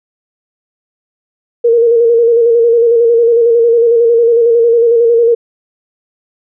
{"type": "tone with vibrato", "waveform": "sine", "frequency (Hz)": 466.2, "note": "A#4", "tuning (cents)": 0, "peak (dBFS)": -5, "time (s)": [1.64, 5.35], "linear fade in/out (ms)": 10, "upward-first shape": "square", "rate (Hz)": 11, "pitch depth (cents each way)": 33, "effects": []}